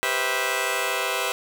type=chord; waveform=10% pulse; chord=C major seventh; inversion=second; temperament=just; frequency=392.4 / 490.5 / 523.3 / 654.1 Hz; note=G4 / B4 / C5 / E5; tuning=+2 / -12 / 0 / -14 cents; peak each=-22 / -20 / -21 / -20 dBFS; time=0.03-1.32 s; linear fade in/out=0 ms; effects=none